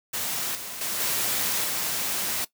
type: noise with level steps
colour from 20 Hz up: white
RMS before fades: -29 / -36 / -29 / -26 / -28 dBFS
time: 0.13-2.45 s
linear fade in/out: 10 ms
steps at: 0.55 / 0.81 / 1 / 1.64 s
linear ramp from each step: 2 ms
effects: noise-tail reverb RT60 0.1 s tail -17 dB re dry + high-pass 100 Hz 12 dB/octave